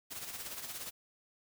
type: noise with tremolo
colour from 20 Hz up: white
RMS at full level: -41 dBFS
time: 0.1-0.91 s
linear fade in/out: 20 ms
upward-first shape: sine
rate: 17 Hz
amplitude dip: 55%
effects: none